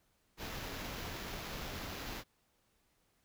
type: noise with sample-and-hold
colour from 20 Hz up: pink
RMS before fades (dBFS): -43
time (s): 0.37-2.24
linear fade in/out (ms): 50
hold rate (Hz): 8820
effects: pink hiss -75 dBFS RMS until 3.24 s